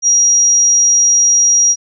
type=tone; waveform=sine; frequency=5720 Hz; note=F8; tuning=41 cents sharp; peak=-7 dBFS; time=0.02-1.76 s; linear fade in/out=50 ms; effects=none